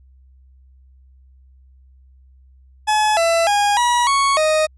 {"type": "tone with pitch steps", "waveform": "40% pulse", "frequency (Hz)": [853, 668, 819, 965, 1109, 622], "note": ["G#5", "E5", "G#5", "B5", "C#6", "D#5"], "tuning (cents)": [46, 23, -24, -40, 0, -1], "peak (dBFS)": -13, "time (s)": [2.87, 4.67], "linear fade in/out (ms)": 20, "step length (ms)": 300, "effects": ["added 65 Hz sine -46 dBFS peak until 4.77 s", "resampled to 24000 Hz"]}